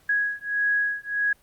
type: beating tone pair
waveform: sine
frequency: 1661.2 / 1662.8 Hz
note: G#6 / G#6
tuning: 0 / +2 cents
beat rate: 1.6 Hz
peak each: -25 / -25 dBFS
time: 0.09-1.33 s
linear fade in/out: 5 ms
effects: pink hiss -60 dBFS RMS until 1.42 s + Opus 48 kbps